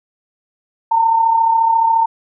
sine tone with amplitude modulation, 908 Hz, A#5, 46 cents flat, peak -8 dBFS, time 0.91-2.06 s, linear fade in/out 10 ms, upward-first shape sine, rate 34.3 Hz, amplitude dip 50%, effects none

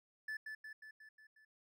triangle tone with echo, 1742 Hz, A6, 18 cents flat, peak -38 dBFS, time 0.28-0.37 s, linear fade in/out 5 ms, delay 180 ms, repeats 6, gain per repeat -4 dB, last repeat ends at 1.45 s, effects none

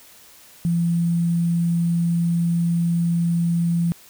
sine tone with sample-and-hold, 170 Hz, F3, 46 cents flat, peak -17 dBFS, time 0.65-3.92 s, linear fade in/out 0 ms, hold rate 8820 Hz, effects white hiss -48 dBFS RMS until 4.09 s

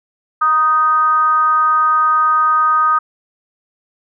sine tone with frequency modulation, 1244.5 Hz, D#6, in tune, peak -10 dBFS, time 0.41-2.99 s, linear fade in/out 10 ms, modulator 300 Hz, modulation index 0.44, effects none

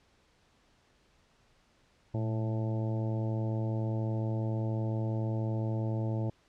harmonic tone with a mistuned harmonic, 110 Hz, A2, in tune, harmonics 1 / 2 / 3 / 4 / 5 / 6 / 7 / 8, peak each -30 / -39 / -39 / -46 / -43 / -46 / -52 / -49 dBFS, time 2.14-6.3 s, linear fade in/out 5 ms, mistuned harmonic 1, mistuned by +66 cents, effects pink hiss -67 dBFS RMS until 6.48 s + low-pass 6000 Hz 12 dB/octave

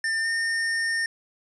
square tone with pitch glide, 1797 to 1823.1 Hz, A6 to A#6, +36 to -39 cents, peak -24 dBFS, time 0.04-1.06 s, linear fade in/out 2 ms, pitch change +25 cents, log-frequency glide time 0.22-0.27 s, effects resampled to 22050 Hz

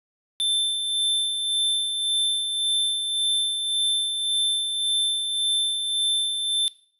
square tone with tremolo, 3549 Hz, A7, 14 cents sharp, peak -20 dBFS, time 0.4-6.68 s, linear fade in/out 0 ms, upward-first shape sine, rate 1.8 Hz, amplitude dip 45%, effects noise-tail reverb RT60 0.5 s tail -19 dB re dry + resampled to 32000 Hz

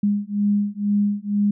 sine beating tone pair, 203.7 / 205.8 Hz, G#3 / G#3, -33 / -16 cents, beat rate 2.1 Hz, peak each -21 dBFS, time 0.03-1.51 s, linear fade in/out 5 ms, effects none

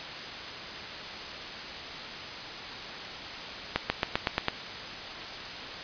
accelerating click train, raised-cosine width 0.3 ms, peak -8 dBFS, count 7, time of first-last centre 3.76-4.484 s, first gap 140 ms, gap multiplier 0.94, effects white hiss -38 dBFS RMS until 5.83 s + resampled to 11025 Hz

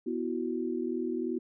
sine chord, B suspended fourth, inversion none, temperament equal, 246.9 / 329.6 / 370 Hz, B3 / E4 / F#4, 0 / 0 / 0 cents, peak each -34 dBFS, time 0.06-1.39 s, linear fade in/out 10 ms, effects none

